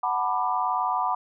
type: chord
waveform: sine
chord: B minor seventh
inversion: second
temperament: just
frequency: 740.8 / 889 / 987.8 / 1185.3 Hz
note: F#5 / A5 / B5 / D6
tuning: +2 / +18 / 0 / +16 cents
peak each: -28 / -31 / -26 / -29 dBFS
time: 0.03-1.15 s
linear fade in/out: 5 ms
effects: none